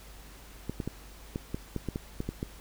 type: clicks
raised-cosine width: 3 ms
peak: -19 dBFS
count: 11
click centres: 0.696 / 0.802 / 0.876 / 1.359 / 1.545 / 1.763 / 1.887 / 1.959 / 2.204 / 2.29 / 2.429 s
effects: added 50 Hz sine -49 dBFS peak until 2.6 s + pink hiss -52 dBFS RMS until 2.6 s